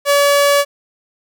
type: tone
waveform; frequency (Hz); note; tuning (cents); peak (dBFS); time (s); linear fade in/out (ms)
sawtooth; 570; C#5; +48; -6; 0.05-0.65; 50
effects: none